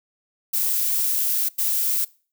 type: noise bursts at uneven times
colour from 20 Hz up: violet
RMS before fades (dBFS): -22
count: 2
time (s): 0.53-1.49 / 1.58-2.05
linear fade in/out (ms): 10
effects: noise-tail reverb RT60 0.4 s tail -23 dB re dry